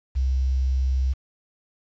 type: tone with quantisation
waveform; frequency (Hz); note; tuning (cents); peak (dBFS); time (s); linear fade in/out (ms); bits
sine; 65.3; C2; -3; -19; 0.15-1.14; 20; 8
effects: resampled to 16000 Hz